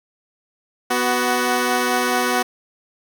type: tone pair together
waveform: 10% pulse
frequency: 246.9 / 372.7 Hz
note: B3 / F#4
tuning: 0 / +13 cents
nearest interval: perfect fifth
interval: 713 cents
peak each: -12 dBFS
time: 0.9-2.43 s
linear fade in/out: 10 ms
effects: none